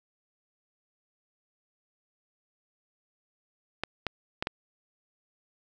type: clicks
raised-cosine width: 0.3 ms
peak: -13 dBFS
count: 4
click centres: 3.836 / 4.067 / 4.425 / 4.471 s
effects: none